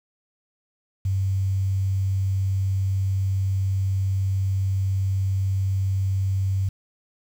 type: tone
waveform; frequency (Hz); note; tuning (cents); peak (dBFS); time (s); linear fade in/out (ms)
sine; 96.4; G2; -28; -20; 1.05-6.69; 5
effects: 8-bit